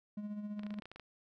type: tone with tremolo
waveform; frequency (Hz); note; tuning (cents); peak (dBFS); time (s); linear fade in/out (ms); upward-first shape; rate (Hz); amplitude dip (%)
triangle; 208.2; G#3; +5; -35; 0.17-0.8; 5; sine; 15; 50
type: clicks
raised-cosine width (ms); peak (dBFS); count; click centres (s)
0.3; -34; 11; 0.594 / 0.634 / 0.666 / 0.706 / 0.741 / 0.787 / 0.822 / 0.856 / 0.916 / 0.96 / 0.997
effects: none